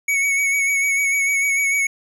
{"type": "tone with vibrato", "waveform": "square", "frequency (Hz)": 2232, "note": "C#7", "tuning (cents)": 11, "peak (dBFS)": -17, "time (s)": [0.08, 1.87], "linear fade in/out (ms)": 5, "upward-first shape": "sine", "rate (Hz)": 6.7, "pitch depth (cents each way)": 31, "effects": ["low-pass 12000 Hz 12 dB/octave", "9-bit"]}